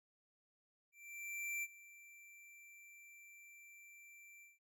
square tone with ADSR envelope, 2349 Hz, D7, in tune, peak -39 dBFS, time 0.92-4.59 s, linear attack 710 ms, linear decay 40 ms, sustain -19 dB, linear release 170 ms, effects none

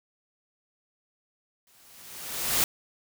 white noise with exponential growth, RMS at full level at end -22 dBFS, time 1.67-2.64 s, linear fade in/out 1 ms, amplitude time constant 210 ms, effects none

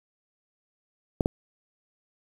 clicks, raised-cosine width 2 ms, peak -10 dBFS, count 2, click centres 1.208 / 1.259 s, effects 7-bit

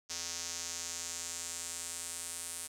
square tone with band-pass filter sweep, 85 Hz, F2, 46 cents flat, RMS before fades -41 dBFS, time 0.09-2.68 s, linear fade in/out 20 ms, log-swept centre 6000 to 9100 Hz, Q 3, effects none

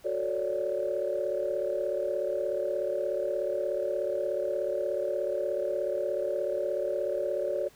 sine chord, D major seventh, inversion first, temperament just, 367.1 / 440.5 / 550.6 / 587.3 Hz, F#4 / A4 / C#5 / D5, -14 / +2 / -12 / 0 cents, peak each -34 / -35 / -31 / -31 dBFS, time 0.04-7.69 s, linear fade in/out 20 ms, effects tanh soft clip ceiling -18 dBFS + pink hiss -58 dBFS RMS until 7.75 s

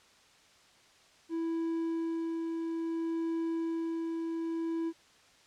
triangle tone with tremolo, 329.6 Hz, E4, in tune, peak -28 dBFS, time 1.29-4.93 s, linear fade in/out 50 ms, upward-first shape sine, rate 0.6 Hz, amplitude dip 25%, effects white hiss -61 dBFS RMS until 5.46 s + low-pass 6000 Hz 12 dB/octave

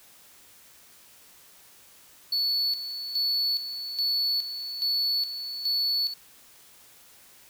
triangle tone with tremolo, 4435 Hz, C#8, in tune, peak -22 dBFS, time 2.32-6.14 s, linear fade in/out 5 ms, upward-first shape square, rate 1.2 Hz, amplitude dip 65%, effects white hiss -54 dBFS RMS until 7.49 s

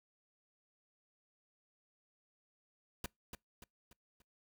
pink noise with echo, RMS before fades -40 dBFS, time 3.04-3.06 s, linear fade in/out 2 ms, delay 290 ms, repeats 4, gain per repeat -7 dB, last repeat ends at 4.22 s, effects noise-tail reverb RT60 0.2 s tail -26 dB re dry

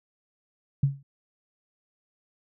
sine tone with exponential decay, 138.59 Hz, C#3, in tune, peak -15 dBFS, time 0.83-1.03 s, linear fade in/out 5 ms, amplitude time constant 42 ms, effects none

